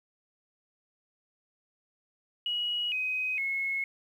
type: tone with pitch steps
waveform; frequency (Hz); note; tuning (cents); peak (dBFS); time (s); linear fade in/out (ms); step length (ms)
sine; 2908 / 2517 / 2179; F#7 / D#7 / C#7; -31 / +19 / -30; -28; 2.46-3.84; 2; 460
effects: 10-bit